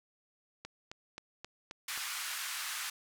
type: click train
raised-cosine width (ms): 0.2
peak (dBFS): -26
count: 6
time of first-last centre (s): 0.65-1.976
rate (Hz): 3.77
type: band-pass noise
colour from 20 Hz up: pink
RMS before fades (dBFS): -39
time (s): 1.88-2.9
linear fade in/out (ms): 5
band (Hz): 1200 to 14000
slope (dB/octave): 24
effects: none